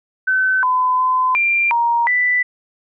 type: tone with pitch steps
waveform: sine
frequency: 1524 / 1012 / 1020 / 2378 / 939 / 1983 Hz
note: G6 / B5 / C6 / D7 / A#5 / B6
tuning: -49 / +42 / -44 / +21 / +12 / +7 cents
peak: -13 dBFS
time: 0.27-2.43 s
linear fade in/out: 10 ms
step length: 360 ms
effects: none